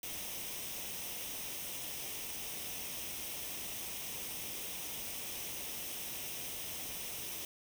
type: noise with comb filter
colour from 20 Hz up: white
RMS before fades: -42 dBFS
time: 0.03-7.45 s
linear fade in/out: 2 ms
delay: 0.34 ms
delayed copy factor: +0.55
effects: none